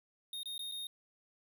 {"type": "tone with dropouts", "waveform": "square", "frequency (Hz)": 3700, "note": "A#7", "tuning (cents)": -14, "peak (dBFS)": -40, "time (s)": [0.33, 0.87], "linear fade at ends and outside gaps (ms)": 2, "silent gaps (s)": [[0.432, 0.457], [0.58, 0.592], [0.715, 0.72]], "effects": []}